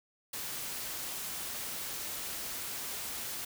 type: noise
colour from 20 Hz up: white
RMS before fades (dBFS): -39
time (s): 0.33-3.45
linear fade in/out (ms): 5
effects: none